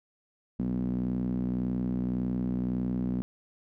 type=tone with band-pass filter; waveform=sawtooth; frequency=61.8 Hz; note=B1; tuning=2 cents sharp; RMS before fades=-30 dBFS; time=0.59-3.22 s; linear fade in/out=0 ms; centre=220 Hz; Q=5.1; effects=none